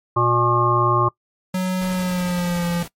harmonic tone, 119.7 Hz, A#2, 46 cents sharp, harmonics 1 / 3 / 5 / 7 / 9 / 10, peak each -21 / -22 / -27 / -27 / -18 / -22 dBFS, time 0.16-1.09 s, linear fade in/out 10 ms
square tone with pitch glide, 185 to 172.61 Hz, F#3 to F3, 0 to -20 cents, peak -20 dBFS, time 1.54-2.83 s, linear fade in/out 5 ms, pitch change -120 cents, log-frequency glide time 1.89-2.67 s
pink noise with tremolo, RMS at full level -34 dBFS, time 1.81-2.88 s, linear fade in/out 5 ms, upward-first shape triangle, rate 11 Hz, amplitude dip 35%
effects noise-tail reverb RT60 0.1 s tail -22 dB re dry + MP3 64 kbps

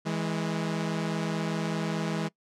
sawtooth tone pair together, 162.86 / 207.7 Hz, E3 / G#3, -21 / 0 cents, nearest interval major third, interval 421 cents, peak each -26 / -28 dBFS, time 0.05-2.29 s, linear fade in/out 20 ms, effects noise-tail reverb RT60 0.1 s tail -22 dB re dry + low-pass 7000 Hz 12 dB/octave

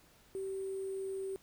sine tone with sample-and-hold, 385.3 Hz, G4, 30 cents flat, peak -36 dBFS, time 0.35-1.36 s, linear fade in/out 0 ms, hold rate 8820 Hz, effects pink hiss -64 dBFS RMS until 1.42 s

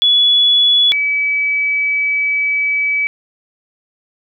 sine tone pair in turn, 3405 / 2290 Hz, G#7 / D7, +42 / -44 cents, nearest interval perfect fifth, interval 686 cents, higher first, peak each -8 / -13 dBFS, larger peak first, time 0.02-0.92 / 0.92-3.07 s, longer second, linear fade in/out 0 ms, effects none

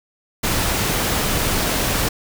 pink noise, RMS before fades -20 dBFS, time 0.43-2.09 s, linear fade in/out 10 ms, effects none

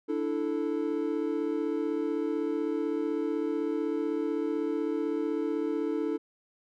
triangle chord, D suspended second, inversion none, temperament equal, 293.7 / 329.6 / 440 Hz, D4 / E4 / A4, 0 / 0 / 0 cents, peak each -30 dBFS, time 0.08-6.18 s, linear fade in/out 20 ms, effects none

